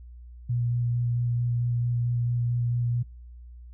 sine tone with vibrato, 120 Hz, B2, 49 cents flat, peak -23 dBFS, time 0.49-3.03 s, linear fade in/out 10 ms, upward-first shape square, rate 4.5 Hz, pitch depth 9 cents each way, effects noise-tail reverb RT60 0.4 s tail -25 dB re dry + added 60 Hz sine -42 dBFS peak until 3.73 s

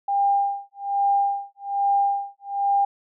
sine tone with tremolo, 800 Hz, G5, 35 cents sharp, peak -16 dBFS, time 0.08-2.85 s, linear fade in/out 5 ms, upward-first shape sine, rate 1.2 Hz, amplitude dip 100%, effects none

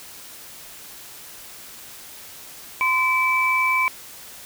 sine tone pair together, 1030 / 2312 Hz, C6 / D7, -28 / -28 cents, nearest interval octave + major second, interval 1400 cents, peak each -21 / -19 dBFS, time 2.81-3.88 s, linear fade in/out 0 ms, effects white hiss -41 dBFS RMS until 4.45 s

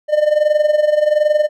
triangle tone with amplitude modulation, 603 Hz, D5, 46 cents sharp, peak -6 dBFS, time 0.08-1.49 s, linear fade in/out 50 ms, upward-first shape sine, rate 21.3 Hz, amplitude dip 75%, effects none

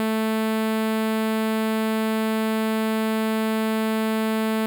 sawtooth tone with notch filter, 220 Hz, A3, in tune, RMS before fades -23 dBFS, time 0-4.66 s, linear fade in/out 0 ms, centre 5900 Hz, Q 1.1, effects none

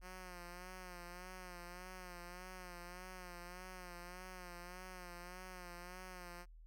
5% pulse tone with vibrato, 179.8 Hz, F#3, 49 cents flat, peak -39 dBFS, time 0.01-6.46 s, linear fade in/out 50 ms, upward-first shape sine, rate 1.7 Hz, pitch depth 52 cents each way, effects added 40 Hz sine -55 dBFS peak until 6.66 s

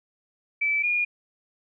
sine tone pair in turn, 2313 / 2431 Hz, D7 / D#7, -27 / -41 cents, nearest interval minor second, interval 86 cents, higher second, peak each -21 dBFS, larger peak neither, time 0.61-0.83 / 0.83-1.05 s, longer neither, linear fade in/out 10 ms, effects none

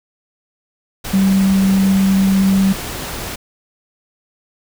sine tone in noise, 193 Hz, G3, 27 cents flat, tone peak -10 dBFS, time 1.13-2.73 s, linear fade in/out 10 ms, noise pink, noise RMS -26 dBFS, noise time 1.04-3.36 s, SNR +13 dB, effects none

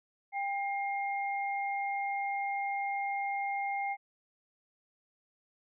sine tone pair together, 796 / 2125 Hz, G5 / C7, +26 / +26 cents, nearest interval octave + perfect fourth, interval 1700 cents, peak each -32 / -37 dBFS, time 0.32-3.97 s, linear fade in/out 50 ms, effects none

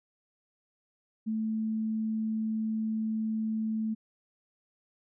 sine tone, 219.6 Hz, A3, 3 cents flat, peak -28 dBFS, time 1.26-3.95 s, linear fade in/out 20 ms, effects none

